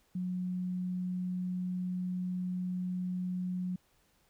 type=tone; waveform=sine; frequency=181.7 Hz; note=F#3; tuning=31 cents flat; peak=-32 dBFS; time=0.15-3.76 s; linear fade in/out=5 ms; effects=pink hiss -70 dBFS RMS until 4.29 s